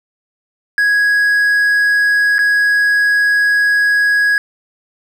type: tone with dropouts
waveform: triangle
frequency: 1661.2 Hz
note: G#6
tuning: in tune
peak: -8 dBFS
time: 0.78-4.38 s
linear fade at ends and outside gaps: 1 ms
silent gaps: 2.383-2.39 s
effects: none